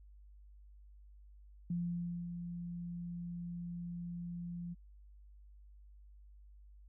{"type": "tone with ADSR envelope", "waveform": "sine", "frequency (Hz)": 173.2, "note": "F3", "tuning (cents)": -14, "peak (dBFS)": -33, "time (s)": [1.7, 4.75], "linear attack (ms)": 4, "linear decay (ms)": 570, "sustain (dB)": -7, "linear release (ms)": 25, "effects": ["added 50 Hz sine -55 dBFS peak until 6.88 s"]}